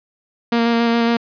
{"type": "tone with vibrato", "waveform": "sawtooth", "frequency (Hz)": 233.1, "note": "A#3", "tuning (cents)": 0, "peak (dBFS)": -10, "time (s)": [0.52, 1.17], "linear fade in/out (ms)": 5, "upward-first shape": "square", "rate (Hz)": 7.2, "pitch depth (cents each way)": 11, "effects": ["resampled to 11025 Hz", "8-bit"]}